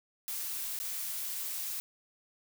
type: noise with dropouts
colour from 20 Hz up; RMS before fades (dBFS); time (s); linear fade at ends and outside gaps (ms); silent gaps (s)
blue; -37; 0.28-1.8; 0; 0.79-0.8
effects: none